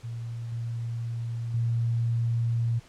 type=tone with level steps; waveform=sine; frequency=116.54 Hz; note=A#2; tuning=in tune; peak=-32 / -29 / -23 dBFS; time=0.03-2.8 s; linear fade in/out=20 ms; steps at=0.52 / 1.54 s; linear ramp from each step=2 ms; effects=pink hiss -55 dBFS RMS until 2.88 s + low-pass 8000 Hz 12 dB/octave